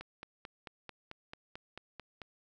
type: click train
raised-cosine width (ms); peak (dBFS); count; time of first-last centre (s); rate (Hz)
0.3; -28; 11; 0.01-2.218; 4.53
effects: none